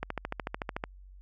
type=click train; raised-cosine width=0.5 ms; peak=-17 dBFS; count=12; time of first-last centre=0.03-0.839 s; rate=13.6 Hz; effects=added 47 Hz sine -48 dBFS peak until 1.21 s